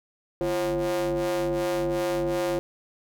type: ring-modulated tone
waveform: 45% pulse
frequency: 97.7 Hz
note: G2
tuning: 5 cents flat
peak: -21 dBFS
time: 0.41-2.59 s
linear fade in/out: 0 ms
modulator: 441 Hz
effects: none